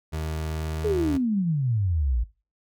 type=tone; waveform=30% pulse; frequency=78.6 Hz; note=D#2; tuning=18 cents sharp; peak=-25 dBFS; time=0.12-1.18 s; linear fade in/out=20 ms
type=exponential sweep; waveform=sine; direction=down; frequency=440 to 53.3 Hz; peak=-21 dBFS; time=0.84-2.24 s; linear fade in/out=10 ms
effects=noise-tail reverb RT60 0.3 s tail -18 dB re dry